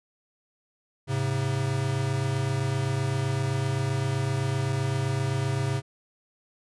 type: tone pair together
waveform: square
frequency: 106.8 / 134.56 Hz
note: G#2 / C3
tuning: +49 / +49 cents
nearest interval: major third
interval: 400 cents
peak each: -30 / -27 dBFS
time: 1.07-5.82 s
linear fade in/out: 50 ms
effects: resampled to 24000 Hz